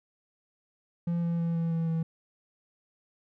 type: tone with pitch steps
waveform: triangle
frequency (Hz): 170.9 / 169.33 / 167.77 / 166.23 / 164.7 / 163.18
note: F3 / E3 / E3 / E3 / E3 / E3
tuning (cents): -37 / +47 / +31 / +15 / -1 / -17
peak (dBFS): -24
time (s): 1.07-2.03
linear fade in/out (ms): 5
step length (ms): 160
effects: none